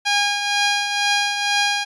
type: tone with tremolo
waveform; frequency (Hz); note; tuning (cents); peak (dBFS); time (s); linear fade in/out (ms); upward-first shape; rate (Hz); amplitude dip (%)
10% pulse; 815; G#5; -33; -7; 0.05-1.85; 20; triangle; 2.1; 55
effects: resampled to 22050 Hz